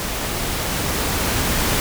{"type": "noise with level ramp", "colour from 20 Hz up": "pink", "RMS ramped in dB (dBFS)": [-25, -19], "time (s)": [0, 1.8], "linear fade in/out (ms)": 0, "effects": []}